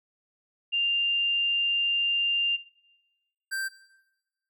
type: tone pair in turn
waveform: sine / square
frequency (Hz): 2794 / 1568.1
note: F7 / G6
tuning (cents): 0 / 0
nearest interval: minor seventh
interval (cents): 1000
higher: first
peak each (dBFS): -23 / -29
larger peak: first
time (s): 0.72-2.57 / 3.51-3.69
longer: first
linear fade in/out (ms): 20
effects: noise-tail reverb RT60 1.0 s tail -18 dB re dry